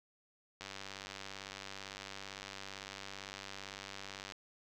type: click train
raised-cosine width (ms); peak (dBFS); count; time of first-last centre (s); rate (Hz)
0.2; -27; 364; 0.61-4.322; 97.8
effects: none